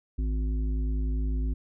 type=harmonic tone with a mistuned harmonic; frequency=51.6 Hz; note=G#1; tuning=10 cents flat; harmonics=1 / 3 / 5 / 7; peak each=-25 / -41 / -38 / -48 dBFS; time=0.18-1.54 s; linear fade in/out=10 ms; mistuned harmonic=1; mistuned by=+120 cents; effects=none